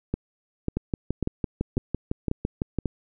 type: two click trains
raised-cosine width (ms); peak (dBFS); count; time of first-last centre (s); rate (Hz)
3; -12 / -12; 13 / 6; 0.77-2.787 / 0.14-2.857; 5.95 / 1.84
effects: none